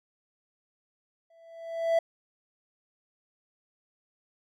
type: tone with exponential growth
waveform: triangle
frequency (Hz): 663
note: E5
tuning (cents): +10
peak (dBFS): -17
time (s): 1.3-1.99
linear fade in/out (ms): 5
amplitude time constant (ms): 150
effects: none